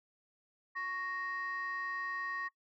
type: tone pair together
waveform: sine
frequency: 1108.7 / 1864.6 Hz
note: C#6 / A#6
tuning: 0 / 0 cents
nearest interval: major sixth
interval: 900 cents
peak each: -38 / -37 dBFS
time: 0.75-2.49 s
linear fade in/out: 20 ms
effects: noise-tail reverb RT60 0.1 s tail -21 dB re dry + tanh soft clip ceiling -31 dBFS